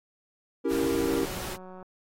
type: chord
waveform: triangle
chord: C# diminished seventh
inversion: none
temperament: equal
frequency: 277.2 / 329.6 / 392 / 466.2 Hz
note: C#4 / E4 / G4 / Bb4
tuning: 0 / 0 / 0 / 0 cents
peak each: -28 dBFS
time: 0.64-1.26 s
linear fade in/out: 20 ms
type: noise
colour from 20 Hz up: pink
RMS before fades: -37 dBFS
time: 0.68-1.58 s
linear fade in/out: 50 ms
type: click train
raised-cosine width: 1 ms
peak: -32 dBFS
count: 154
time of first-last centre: 1-1.827 s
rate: 185 Hz
effects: AAC 48 kbps